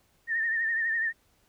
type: tone with vibrato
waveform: sine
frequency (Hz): 1819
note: A#6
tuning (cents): -43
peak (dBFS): -25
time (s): 0.27-1.13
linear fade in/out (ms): 50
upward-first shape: sine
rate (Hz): 12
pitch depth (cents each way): 54
effects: pink hiss -67 dBFS RMS until 1.48 s